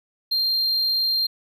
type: tone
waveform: triangle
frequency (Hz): 4186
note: C8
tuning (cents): 0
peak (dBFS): -18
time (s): 0.31-1.27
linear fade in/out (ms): 10
effects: none